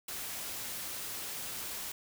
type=noise; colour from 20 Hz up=white; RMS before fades=-40 dBFS; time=0.08-1.92 s; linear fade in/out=5 ms; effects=none